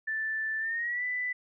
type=tone with pitch glide; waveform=sine; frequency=1762 to 1989.2 Hz; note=A6 to B6; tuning=+2 to +12 cents; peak=-29 dBFS; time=0.07-1.33 s; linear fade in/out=10 ms; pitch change=+210 cents; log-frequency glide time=0.59-1.04 s; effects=none